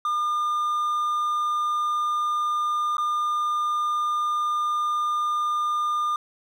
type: tone with dropouts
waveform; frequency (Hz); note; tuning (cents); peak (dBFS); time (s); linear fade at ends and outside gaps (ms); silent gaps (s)
triangle; 1207; D6; +47; -20; 0.05-6.16; 2; 2.969-2.981
effects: none